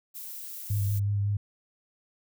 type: noise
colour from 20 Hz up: violet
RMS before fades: -40 dBFS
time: 0.14-1 s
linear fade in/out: 20 ms
type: tone with vibrato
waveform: sine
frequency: 101.5 Hz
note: G#2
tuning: 39 cents flat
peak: -24 dBFS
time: 0.7-1.37 s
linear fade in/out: 5 ms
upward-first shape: sine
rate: 5.4 Hz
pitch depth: 18 cents each way
effects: none